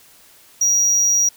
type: tone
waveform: triangle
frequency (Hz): 5750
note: F8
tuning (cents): +50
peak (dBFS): -12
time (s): 0.61-1.29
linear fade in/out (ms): 5
effects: white hiss -49 dBFS RMS until 1.36 s